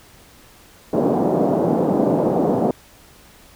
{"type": "band-pass noise", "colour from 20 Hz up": "pink", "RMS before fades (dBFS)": -18, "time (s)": [0.93, 2.71], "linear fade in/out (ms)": 2, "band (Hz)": [180, 720], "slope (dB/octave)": 24, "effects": ["pink hiss -48 dBFS RMS until 3.55 s"]}